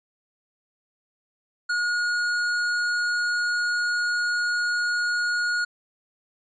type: tone with tanh clipping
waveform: sine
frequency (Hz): 1441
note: F#6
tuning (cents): -46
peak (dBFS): -24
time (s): 1.69-5.65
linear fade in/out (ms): 10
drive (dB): 16
effects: resampled to 16000 Hz